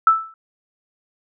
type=tone with exponential decay; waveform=sine; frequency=1318.5 Hz; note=E6; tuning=in tune; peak=-6 dBFS; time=0.07-0.34 s; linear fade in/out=2 ms; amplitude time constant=58 ms; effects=none